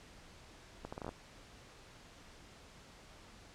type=accelerating click train; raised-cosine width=1 ms; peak=-28 dBFS; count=8; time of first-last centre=0.85-1.091 s; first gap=75 ms; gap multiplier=0.72; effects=pink hiss -57 dBFS RMS until 3.54 s + low-pass 7000 Hz 12 dB/octave